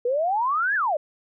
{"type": "exponential two-way sweep", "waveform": "sine", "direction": "up then down", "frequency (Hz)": [469.2, 1760, 562], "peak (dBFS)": -20, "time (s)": [0.05, 0.97], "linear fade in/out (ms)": 5, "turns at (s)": 0.75, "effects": []}